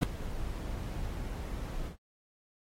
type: noise with ADSR envelope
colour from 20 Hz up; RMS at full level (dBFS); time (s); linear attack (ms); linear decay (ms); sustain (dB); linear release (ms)
brown; -19; 0.01-1.97; 23; 3; -18; 110
effects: AAC 48 kbps